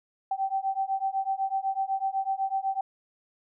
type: beating tone pair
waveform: sine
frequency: 771 / 779 Hz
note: G5 / G5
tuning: -29 / -11 cents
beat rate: 8 Hz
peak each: -29 dBFS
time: 0.31-2.81 s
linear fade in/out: 5 ms
effects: none